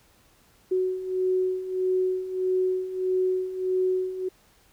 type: beating tone pair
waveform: sine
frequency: 370 / 371.6 Hz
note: F#4 / F#4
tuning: 0 / +7 cents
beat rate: 1.6 Hz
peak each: -29 / -24 dBFS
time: 0.71-4.29 s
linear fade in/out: 10 ms
effects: pink hiss -60 dBFS RMS until 4.72 s

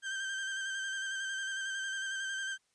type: tone with vibrato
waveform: 35% pulse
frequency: 1568 Hz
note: G6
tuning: in tune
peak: -33 dBFS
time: 0.02-2.58 s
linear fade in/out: 50 ms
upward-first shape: square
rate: 11 Hz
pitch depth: 22 cents each way
effects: white hiss -75 dBFS RMS until 2.74 s + resampled to 22050 Hz

